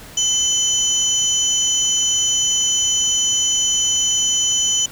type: tone cluster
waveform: sine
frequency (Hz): 3039 / 5970 / 6940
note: F#7 / F#8 / A8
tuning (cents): +46 / +15 / -25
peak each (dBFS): -19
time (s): 0.17-4.86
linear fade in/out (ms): 5
effects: tanh soft clip ceiling -7 dBFS + pink hiss -39 dBFS RMS until 4.91 s